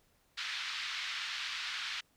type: band-pass noise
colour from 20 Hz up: white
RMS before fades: -39 dBFS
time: 0.37-2.01 s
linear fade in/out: 10 ms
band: 1300 to 4200 Hz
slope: 24 dB/octave
effects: pink hiss -71 dBFS RMS until 2.16 s